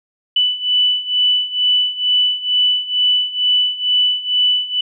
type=beating tone pair; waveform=sine; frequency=2980 / 2982.2 Hz; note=F#7 / F#7; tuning=+12 / +13 cents; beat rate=2.2 Hz; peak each=-18 / -15 dBFS; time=0.36-4.81 s; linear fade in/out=5 ms; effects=none